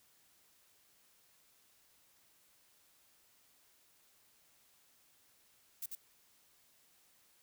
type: noise with echo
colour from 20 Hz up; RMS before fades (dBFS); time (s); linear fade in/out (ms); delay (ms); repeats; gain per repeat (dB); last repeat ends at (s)
violet; -41; 5.82-5.86; 5; 92; 1; -3; 5.952
effects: white hiss -69 dBFS RMS until 7.42 s